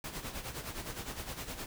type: noise with tremolo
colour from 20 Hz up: pink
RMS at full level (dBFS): -39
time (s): 0.04-1.66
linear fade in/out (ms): 2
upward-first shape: sine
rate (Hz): 9.7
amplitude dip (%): 65
effects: none